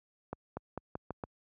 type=accelerating click train; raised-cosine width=1 ms; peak=-23 dBFS; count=6; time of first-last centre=0.33-1.238 s; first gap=240 ms; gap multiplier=0.86; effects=high-pass 60 Hz 12 dB/octave